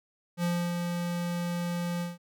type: tone with ADSR envelope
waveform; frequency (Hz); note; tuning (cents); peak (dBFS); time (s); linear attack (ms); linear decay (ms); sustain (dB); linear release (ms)
square; 173.8; F3; -8; -26; 0.37-2.18; 64; 290; -4; 170
effects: none